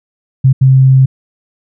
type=tone bursts at uneven times; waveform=sine; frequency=132.3 Hz; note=C3; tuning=20 cents sharp; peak=-3 dBFS; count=2; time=0.44-0.53 / 0.61-1.06 s; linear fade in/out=10 ms; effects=none